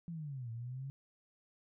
sine linear two-way sweep, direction down then up, 173.5 to 112.7 to 138.8 Hz, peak -40 dBFS, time 0.08-0.9 s, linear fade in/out 0 ms, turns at 0.51 s, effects none

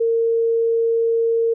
sine tone, 458.6 Hz, A#4, 28 cents flat, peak -15 dBFS, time 0-1.54 s, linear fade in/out 10 ms, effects none

